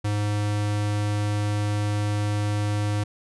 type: tone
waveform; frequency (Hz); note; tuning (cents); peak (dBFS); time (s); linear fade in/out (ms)
square; 104; G#2; +3; -23; 0.04-3.04; 10
effects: resampled to 24000 Hz